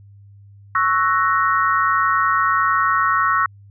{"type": "chord", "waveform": "sine", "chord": "F# dominant seventh", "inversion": "second", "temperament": "equal", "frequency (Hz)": [1108.7, 1318.5, 1480, 1864.7], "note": ["C#6", "E6", "F#6", "A#6"], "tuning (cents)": [0, 0, 0, 0], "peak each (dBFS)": [-18, -19, -23, -23], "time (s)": [0.75, 3.46], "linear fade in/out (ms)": 2, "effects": ["added 100 Hz sine -42 dBFS peak until 3.7 s"]}